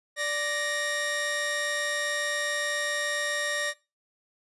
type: tone pair together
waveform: sawtooth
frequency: 585.8 / 1864.7 Hz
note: D5 / A#6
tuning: -5 / 0 cents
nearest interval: octave + minor sixth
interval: 2005 cents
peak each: -28 / -25 dBFS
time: 0.16-3.74 s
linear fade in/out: 50 ms
effects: noise-tail reverb RT60 0.3 s tail -23 dB re dry + resampled to 24000 Hz